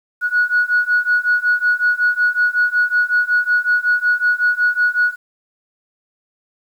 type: beating tone pair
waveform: sine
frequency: 1458 / 1463.4 Hz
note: F#6 / F#6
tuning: -26 / -20 cents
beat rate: 5.4 Hz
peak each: -16 / -15 dBFS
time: 0.21-5.16 s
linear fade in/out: 50 ms
effects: tanh soft clip ceiling -7 dBFS + 8-bit